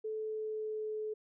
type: tone with pitch glide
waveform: sine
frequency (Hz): 435.1 to 430.1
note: A4 to A4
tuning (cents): -19 to -39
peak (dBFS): -35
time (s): 0.04-1.14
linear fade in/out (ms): 10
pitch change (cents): -20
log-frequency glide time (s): 0.16-0.97
effects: none